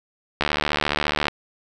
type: click train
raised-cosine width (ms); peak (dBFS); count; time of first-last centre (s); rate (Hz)
0.3; -4; 66; 0.41-1.282; 74.5
effects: none